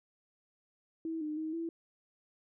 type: tone with pitch steps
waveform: sine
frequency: 324.7 / 304.3 / 315.2 / 331.6 Hz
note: E4 / D#4 / D#4 / E4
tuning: -26 / -38 / +23 / +10 cents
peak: -34 dBFS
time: 1.05-1.69 s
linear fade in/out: 2 ms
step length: 160 ms
effects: none